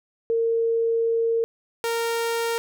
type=tone pair in turn; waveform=sine / sawtooth; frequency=458.2 / 462.7 Hz; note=A#4 / A#4; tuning=-30 / -13 cents; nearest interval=unison; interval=17 cents; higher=second; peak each=-19 dBFS; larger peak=neither; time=0.3-1.44 / 1.84-2.58 s; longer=first; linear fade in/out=0 ms; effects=none